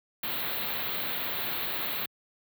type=band-stop noise; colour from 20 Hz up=white; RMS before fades=-32 dBFS; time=0.23-2.06 s; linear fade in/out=5 ms; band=4300 to 13000 Hz; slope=96 dB/octave; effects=high-pass 100 Hz 12 dB/octave